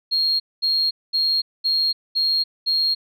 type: tone bursts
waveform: sine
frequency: 4252 Hz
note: C8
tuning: 27 cents sharp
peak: -16 dBFS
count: 6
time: 0.11-2.95 s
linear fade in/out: 20 ms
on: 290 ms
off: 220 ms
effects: tanh soft clip ceiling -12 dBFS